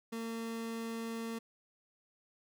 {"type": "tone", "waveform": "30% pulse", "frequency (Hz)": 227.9, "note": "A#3", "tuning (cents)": -39, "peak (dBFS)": -35, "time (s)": [0.12, 1.39], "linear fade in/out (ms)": 10, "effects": []}